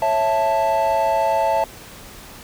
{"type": "chord", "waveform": "triangle", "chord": "A major", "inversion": "first", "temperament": "just", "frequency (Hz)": [550, 660, 880], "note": ["C#5", "E5", "A5"], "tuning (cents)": [-14, 2, 0], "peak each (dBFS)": [-22, -18, -17], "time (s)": [0.02, 1.64], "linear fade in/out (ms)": 2, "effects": ["pink hiss -40 dBFS RMS until 2.43 s"]}